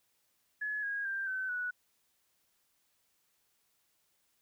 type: tone with pitch steps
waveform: sine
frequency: 1700 / 1640.2 / 1582.5 / 1526.8 / 1473.1 Hz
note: G#6 / G#6 / G6 / G6 / F#6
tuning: +40 / -22 / +16 / -46 / -8 cents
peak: -33 dBFS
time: 0.61-1.71 s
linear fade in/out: 10 ms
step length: 220 ms
effects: white hiss -75 dBFS RMS until 4.41 s